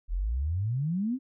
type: exponential sweep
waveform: sine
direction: up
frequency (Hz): 38.76 to 273.2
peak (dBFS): -26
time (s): 0.08-1.19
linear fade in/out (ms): 50
effects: none

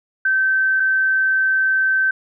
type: tone pair in turn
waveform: sine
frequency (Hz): 1546 / 1546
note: G6 / G6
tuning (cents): -24 / -24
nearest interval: unison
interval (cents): 0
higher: neither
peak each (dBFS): -14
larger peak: neither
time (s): 0.25-0.8 / 0.8-2.11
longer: second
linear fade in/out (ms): 5
effects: none

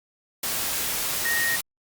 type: tone in noise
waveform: sine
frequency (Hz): 1864.7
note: A#6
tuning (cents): 0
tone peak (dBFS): -23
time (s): 1.25-1.56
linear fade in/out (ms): 5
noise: white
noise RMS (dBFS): -27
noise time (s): 0.43-1.61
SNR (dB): +1
effects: Opus 48 kbps

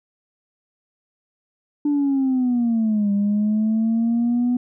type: linear two-way sweep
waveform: sine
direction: down then up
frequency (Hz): 295 to 200.4 to 247.4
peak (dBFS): -15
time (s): 1.85-4.57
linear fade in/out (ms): 5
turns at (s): 3.12
effects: tanh soft clip ceiling -14 dBFS

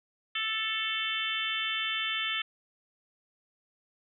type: harmonic tone with a mistuned harmonic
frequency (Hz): 440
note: A4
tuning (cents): 0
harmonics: 3 / 4 / 5 / 6 / 7 / 8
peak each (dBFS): -38 / -37 / -36 / -37 / -34 / -36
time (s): 0.35-2.42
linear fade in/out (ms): 5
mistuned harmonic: 6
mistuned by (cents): +22
effects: none

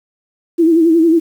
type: tone with vibrato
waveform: sine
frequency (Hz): 329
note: E4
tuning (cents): -3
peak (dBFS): -7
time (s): 0.58-1.2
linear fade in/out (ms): 20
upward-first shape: sine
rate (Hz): 11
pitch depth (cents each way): 70
effects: 7-bit

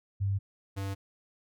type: tone pair in turn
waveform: sine / square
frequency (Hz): 98.6 / 97.92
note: G2 / G2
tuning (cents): +11 / -1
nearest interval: unison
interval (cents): 12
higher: first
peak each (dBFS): -26 / -33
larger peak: first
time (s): 0.2-0.39 / 0.76-0.95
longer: neither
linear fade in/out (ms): 20
effects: none

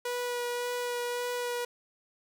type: tone with vibrato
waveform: sawtooth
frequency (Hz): 486.8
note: B4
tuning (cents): -25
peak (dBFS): -27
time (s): 0.05-1.65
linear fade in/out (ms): 5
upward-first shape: sine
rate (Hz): 1.8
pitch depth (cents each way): 11
effects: 11-bit

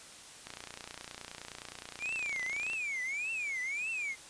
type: click train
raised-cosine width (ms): 0.2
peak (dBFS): -25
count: 68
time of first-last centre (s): 0.47-2.734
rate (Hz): 29.6
type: tone with vibrato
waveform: triangle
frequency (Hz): 2317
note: D7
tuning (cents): -24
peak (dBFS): -32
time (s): 1.99-4.16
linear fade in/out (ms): 50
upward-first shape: triangle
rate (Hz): 1.7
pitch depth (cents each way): 280
effects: white hiss -51 dBFS RMS until 4.29 s + resampled to 22050 Hz

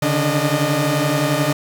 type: tone cluster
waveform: sawtooth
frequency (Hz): 139.2 / 150.7 / 290.9 / 613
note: C#3 / D3 / D4 / D#5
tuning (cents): +8 / +45 / -16 / -26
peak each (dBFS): -18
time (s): 0.02-1.53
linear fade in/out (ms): 5
effects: none

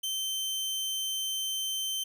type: tone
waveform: sawtooth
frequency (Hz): 3100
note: G7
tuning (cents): -20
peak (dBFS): -27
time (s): 0.03-2.04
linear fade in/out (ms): 10
effects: none

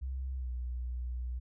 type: tone with pitch glide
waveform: sine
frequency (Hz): 65.41 to 61.38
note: C2 to B1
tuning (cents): 0 to -10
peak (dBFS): -34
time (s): 0.01-1.4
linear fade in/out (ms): 20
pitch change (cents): -110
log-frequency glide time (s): 0.35-0.5
effects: none

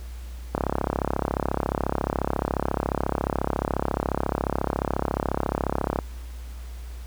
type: click train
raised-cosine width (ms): 1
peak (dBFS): -9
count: 187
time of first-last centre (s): 0.55-5.989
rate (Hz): 34.2
effects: added 60 Hz sine -34 dBFS peak until 7.06 s + pink hiss -50 dBFS RMS until 7.06 s

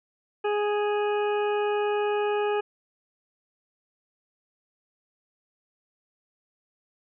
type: harmonic tone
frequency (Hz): 415.3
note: G#4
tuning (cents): 0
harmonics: 1 / 2 / 3 / 4 / 6 / 7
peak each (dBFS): -24 / -30 / -36 / -38 / -39 / -43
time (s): 0.44-2.61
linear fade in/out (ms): 10
effects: none

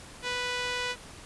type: tone with band-pass filter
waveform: sawtooth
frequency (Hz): 493.9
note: B4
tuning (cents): 0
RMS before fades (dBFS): -32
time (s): 0.22-0.96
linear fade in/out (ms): 50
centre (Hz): 2800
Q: 0.9
effects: pink hiss -47 dBFS RMS until 1.25 s + resampled to 24000 Hz

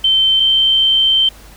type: tone pair in turn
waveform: sine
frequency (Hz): 3100 / 3116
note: G7 / G7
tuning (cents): -20 / -11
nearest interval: unison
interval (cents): 9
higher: second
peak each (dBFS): -9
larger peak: neither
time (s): 0.04-0.4 / 0.4-1.29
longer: second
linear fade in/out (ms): 5
effects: added 50 Hz sine -39 dBFS peak until 1.56 s + pink hiss -42 dBFS RMS until 1.56 s

